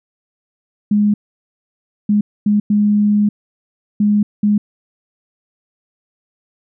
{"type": "tone bursts at uneven times", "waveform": "sine", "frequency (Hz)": 207.7, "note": "G#3", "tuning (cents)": 0, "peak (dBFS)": -10, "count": 6, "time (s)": [[0.91, 1.14], [2.09, 2.21], [2.46, 2.6], [2.7, 3.29], [4, 4.23], [4.43, 4.58]], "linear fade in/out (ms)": 5, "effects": []}